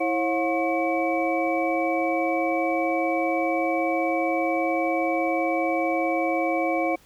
sine tone cluster, 327.3 / 543 / 718 / 1083 / 2288 Hz, E4 / C#5 / F5 / C#6 / D7, -12 / -36 / +48 / -41 / -46 cents, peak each -26 / -27 / -26 / -35 / -30 dBFS, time 0-6.96 s, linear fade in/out 10 ms, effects pink hiss -56 dBFS RMS until 7.05 s

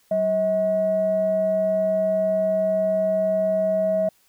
sine tone pair together, 190 / 639.1 Hz, F#3 / D#5, +46 / +46 cents, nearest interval octave + major sixth, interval 2100 cents, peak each -28 / -18 dBFS, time 0.11-4.09 s, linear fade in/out 5 ms, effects tanh soft clip ceiling -12 dBFS + white hiss -61 dBFS RMS until 4.28 s

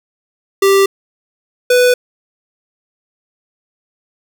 square tone pair in turn, 392 / 495.5 Hz, G4 / B4, 0 / +6 cents, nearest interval major third, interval 406 cents, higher second, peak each -8 dBFS, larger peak neither, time 0.62-0.86 / 1.7-1.94 s, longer neither, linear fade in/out 5 ms, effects none

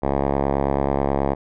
5% pulse tone with low-pass filter, 69.3 Hz, C#2, in tune, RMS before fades -21 dBFS, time 0.02-1.35 s, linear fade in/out 20 ms, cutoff 970 Hz, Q 1.1, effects none

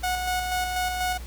sawtooth tone with tremolo, 732 Hz, F#5, 19 cents flat, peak -20 dBFS, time 0.03-1.18 s, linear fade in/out 10 ms, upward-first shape square, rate 4.1 Hz, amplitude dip 35%, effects added 60 Hz sine -35 dBFS peak until 1.26 s + pink hiss -46 dBFS RMS until 1.26 s

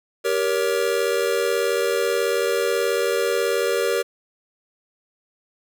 square chord, G diminished, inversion none, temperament just, 392 / 470.4 / 564.5 Hz, G4 / Bb4 / Db5, 0 / +16 / +31 cents, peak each -25 / -23 / -26 dBFS, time 0.24-4.03 s, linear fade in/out 20 ms, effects none

